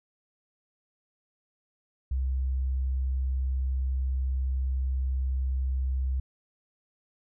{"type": "tone", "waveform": "sine", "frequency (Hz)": 65.3, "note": "C2", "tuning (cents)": -3, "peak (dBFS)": -25, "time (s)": [2.11, 6.2], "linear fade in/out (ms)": 5, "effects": []}